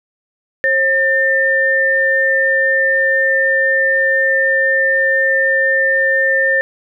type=tone pair together; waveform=sine; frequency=535.9 / 1799 Hz; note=C5 / A6; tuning=+41 / +38 cents; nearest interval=octave + major sixth; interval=2097 cents; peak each=-17 / -12 dBFS; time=0.64-6.61 s; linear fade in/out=0 ms; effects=none

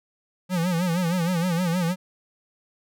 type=tone with vibrato; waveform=square; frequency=174.61 Hz; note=F3; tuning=in tune; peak=-22 dBFS; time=0.49-1.96 s; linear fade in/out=50 ms; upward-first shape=sine; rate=6.4 Hz; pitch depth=110 cents each way; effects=none

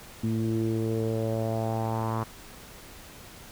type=tone with low-pass filter sweep; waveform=sawtooth; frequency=111.9 Hz; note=A2; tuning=30 cents sharp; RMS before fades=-28 dBFS; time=0.23-2.24 s; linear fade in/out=10 ms; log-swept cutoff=260 to 1100 Hz; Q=4; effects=pink hiss -47 dBFS RMS until 3.51 s

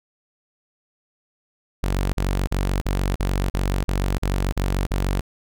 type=tone bursts; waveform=sawtooth; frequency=47.2 Hz; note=F#1; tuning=35 cents sharp; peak=-16 dBFS; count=10; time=1.83-5.208 s; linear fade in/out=0 ms; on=300 ms; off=42 ms; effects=none

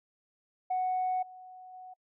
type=tone with level steps; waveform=sine; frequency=740 Hz; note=F#5; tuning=in tune; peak=-26 / -46 / -44 dBFS; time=0.7-1.94 s; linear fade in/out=10 ms; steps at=1.22 / 1.73 s; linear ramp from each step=10 ms; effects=noise-tail reverb RT60 0.1 s tail -24 dB re dry + tanh soft clip ceiling -24 dBFS

